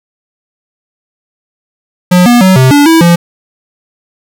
square tone with pitch steps, 179.7 / 241.2 / 187.5 / 130.1 / 288.6 / 326.5 / 171.7 Hz, F3 / B3 / F#3 / C3 / D4 / E4 / F3, +50 / -41 / +23 / -9 / -30 / -17 / -29 cents, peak -3 dBFS, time 2.11-3.16 s, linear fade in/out 10 ms, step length 150 ms, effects none

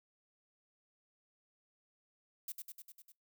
violet noise with echo, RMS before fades -42 dBFS, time 2.48-2.52 s, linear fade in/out 2 ms, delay 100 ms, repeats 6, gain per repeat -3 dB, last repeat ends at 3.12 s, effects noise-tail reverb RT60 0.2 s tail -24 dB re dry

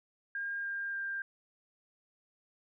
sine tone with pitch steps, 1612 / 1601.8 / 1591.6 Hz, G6 / G6 / G6, +48 / +37 / +26 cents, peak -34 dBFS, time 0.35-1.22 s, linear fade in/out 2 ms, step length 290 ms, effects none

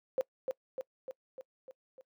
sine tone with echo, 523.3 Hz, C5, in tune, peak -26 dBFS, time 0.18-0.21 s, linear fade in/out 0 ms, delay 300 ms, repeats 6, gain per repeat -4 dB, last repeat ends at 2.01 s, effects noise-tail reverb RT60 0.1 s tail -23 dB re dry + high-pass 200 Hz 12 dB/octave

